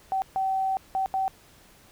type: tone bursts at uneven times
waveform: sine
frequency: 767 Hz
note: G5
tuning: 38 cents flat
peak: -23 dBFS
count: 4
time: 0.12-0.22 / 0.36-0.77 / 0.95-1.06 / 1.14-1.28 s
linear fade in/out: 0 ms
effects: pink hiss -55 dBFS RMS until 1.91 s